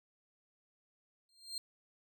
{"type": "tone with exponential growth", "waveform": "35% pulse", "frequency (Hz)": 4189, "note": "C8", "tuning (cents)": 1, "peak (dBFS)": -34, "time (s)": [1.29, 1.58], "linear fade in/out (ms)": 1, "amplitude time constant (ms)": 63, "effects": []}